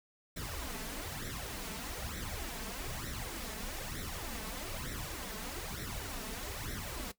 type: noise with flanger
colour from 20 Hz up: pink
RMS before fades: -41 dBFS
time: 0.36-7.12 s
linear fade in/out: 10 ms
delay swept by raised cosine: 0.52 to 4.62 ms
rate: 1.1 Hz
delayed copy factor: +0.75
effects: noise-tail reverb RT60 0.1 s tail -17 dB re dry